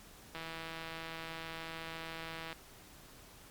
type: click train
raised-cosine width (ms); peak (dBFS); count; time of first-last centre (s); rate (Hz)
0.3; -27; 356; 0.35-2.528; 163
effects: pink hiss -56 dBFS RMS until 3.5 s + MP3 96 kbps